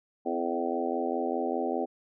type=harmonic tone with a mistuned harmonic; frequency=85 Hz; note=F2; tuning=46 cents flat; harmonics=3 / 4 / 5 / 6 / 7 / 8 / 9; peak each=-34 / -34 / -34 / -37 / -36 / -38 / -34 dBFS; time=0.25-1.86 s; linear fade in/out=20 ms; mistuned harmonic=4; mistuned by=-24 cents; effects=none